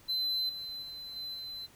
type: tone with level steps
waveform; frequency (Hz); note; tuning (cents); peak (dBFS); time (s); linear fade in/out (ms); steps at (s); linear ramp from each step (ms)
triangle; 4052; B7; +44; -28 / -37 / -40 / -36 / -38; 0.08-1.67; 20; 0.49 / 0.82 / 1.16 / 1.34; 5
effects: pink hiss -59 dBFS RMS until 1.75 s